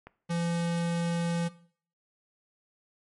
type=click; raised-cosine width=0.5 ms; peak=-29 dBFS; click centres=0.07 s
type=tone; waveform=square; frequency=170.1 Hz; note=F3; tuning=45 cents flat; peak=-28 dBFS; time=0.29-1.49 s; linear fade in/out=20 ms
effects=noise-tail reverb RT60 0.5 s tail -17 dB re dry + MP3 48 kbps